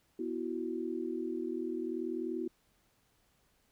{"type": "chord", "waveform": "sine", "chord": "B suspended fourth", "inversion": "none", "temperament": "equal", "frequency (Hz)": [246.9, 329.6, 370], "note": ["B3", "E4", "F#4"], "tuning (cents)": [0, 0, 0], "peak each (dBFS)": [-40, -37, -38], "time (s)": [0.19, 2.48], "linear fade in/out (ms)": 5, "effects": ["pink hiss -72 dBFS RMS until 3.71 s"]}